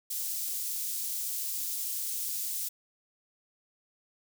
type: high-pass noise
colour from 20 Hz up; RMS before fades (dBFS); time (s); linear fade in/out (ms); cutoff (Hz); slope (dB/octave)
white; -34; 0.1-2.69; 10; 6000; 12
effects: none